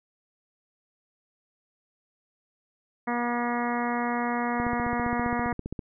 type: harmonic tone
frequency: 240 Hz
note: B3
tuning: 49 cents flat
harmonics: 1 / 2 / 3 / 4 / 5 / 6 / 7 / 8 / 9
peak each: -29 / -35 / -32 / -33 / -35 / -40 / -39 / -37 / -41 dBFS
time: 3.07-5.53 s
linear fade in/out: 10 ms
type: click train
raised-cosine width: 3 ms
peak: -20 dBFS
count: 19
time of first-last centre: 4.6-5.792 s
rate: 15.1 Hz
effects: none